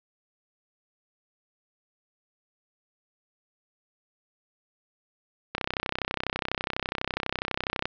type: click train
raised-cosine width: 0.3 ms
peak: -11 dBFS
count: 75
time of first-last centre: 5.55-7.855 s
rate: 32.1 Hz
effects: low-pass 5000 Hz 12 dB/octave